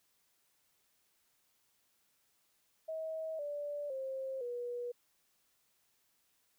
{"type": "tone with pitch steps", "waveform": "sine", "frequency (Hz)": [639, 582.6, 531.2, 484.3], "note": ["D#5", "D5", "C5", "B4"], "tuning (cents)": [46, -14, 26, -34], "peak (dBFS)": -37, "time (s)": [2.88, 4.92], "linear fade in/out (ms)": 10, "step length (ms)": 510, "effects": ["white hiss -75 dBFS RMS until 6.58 s"]}